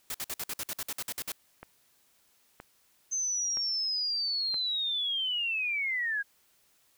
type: noise bursts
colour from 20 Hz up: white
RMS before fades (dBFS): -35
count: 13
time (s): 0.1-1.32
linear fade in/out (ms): 2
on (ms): 44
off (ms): 54
type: click train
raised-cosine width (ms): 0.5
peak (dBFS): -28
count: 4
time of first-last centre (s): 1.63-4.543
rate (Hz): 1.03
type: linear sweep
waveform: sine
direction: down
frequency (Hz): 6272 to 1606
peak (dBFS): -28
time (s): 3.11-6.23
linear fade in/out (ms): 20
effects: white hiss -67 dBFS RMS until 6.97 s